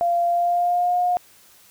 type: tone with pitch glide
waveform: sine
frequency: 691 to 715.4 Hz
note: F5 to F5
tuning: -19 to +41 cents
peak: -17 dBFS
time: 0.01-1.17 s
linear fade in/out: 0 ms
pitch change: +60 cents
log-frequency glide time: 0.26-0.98 s
effects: white hiss -52 dBFS RMS until 1.7 s